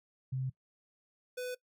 sine / square tone pair in turn, 130.81 / 499 Hz, C3 / B4, 0 / +18 cents, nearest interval octave + major seventh, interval 2318 cents, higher second, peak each -32 / -37 dBFS, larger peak first, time 0.32-0.5 / 1.37-1.55 s, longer neither, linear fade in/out 10 ms, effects noise-tail reverb RT60 0.1 s tail -20 dB re dry

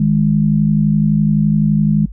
sine tone pair together, 155.9 / 207.7 Hz, D#3 / G#3, +4 / 0 cents, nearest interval perfect fourth, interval 496 cents, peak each -13 dBFS, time 0-2.06 s, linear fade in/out 5 ms, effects noise-tail reverb RT60 0.1 s tail -25 dB re dry + added 50 Hz sine -28 dBFS peak until 2.12 s

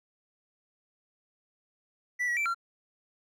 triangle tone with pitch steps, 1968 / 1922 / 2336 / 1371 Hz, B6 / B6 / D7 / F6, -7 / -48 / -10 / -32 cents, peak -25 dBFS, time 2.19-2.546 s, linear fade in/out 20 ms, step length 89 ms, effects none

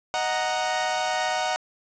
sawtooth chord, D# minor, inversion none, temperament equal, 622.3 / 740 / 932.3 Hz, D#5 / F#5 / A#5, 0 / 0 / 0 cents, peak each -26 / -22 / -26 dBFS, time 0.14-1.56 s, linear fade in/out 0 ms, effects resampled to 16000 Hz + 7-bit

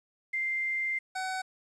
sine / 25% pulse tone pair in turn, 2093 / 752.5 Hz, C7 / F#5, 0 / +29 cents, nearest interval octave + tritone, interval 1771 cents, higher first, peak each -28 dBFS, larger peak neither, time 0.33-0.99 / 1.15-1.42 s, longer first, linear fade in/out 10 ms, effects resampled to 22050 Hz + 10-bit

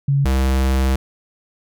sine / square tone pair in turn, 139.5 / 65.95 Hz, C#3 / C2, +11 / +14 cents, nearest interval octave + minor second, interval 1297 cents, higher first, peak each -13 / -15 dBFS, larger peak first, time 0.08-0.25 / 0.25-0.96 s, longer second, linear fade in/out 5 ms, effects none

